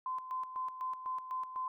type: tone with tremolo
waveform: sine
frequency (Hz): 1029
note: C6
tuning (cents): -29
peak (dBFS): -34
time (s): 0.06-1.68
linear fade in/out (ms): 2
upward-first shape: square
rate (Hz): 4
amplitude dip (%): 65
effects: none